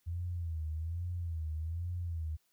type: tone with vibrato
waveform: sine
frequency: 83 Hz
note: E2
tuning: 12 cents sharp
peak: -34 dBFS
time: 0.06-2.37 s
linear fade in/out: 20 ms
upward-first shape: sine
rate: 1.2 Hz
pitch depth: 110 cents each way
effects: white hiss -75 dBFS RMS until 2.52 s